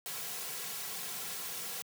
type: noise with comb filter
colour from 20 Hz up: white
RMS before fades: -40 dBFS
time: 0.06-1.82 s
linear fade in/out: 0 ms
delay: 3.3 ms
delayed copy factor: -0.65
effects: high-pass 150 Hz 12 dB/octave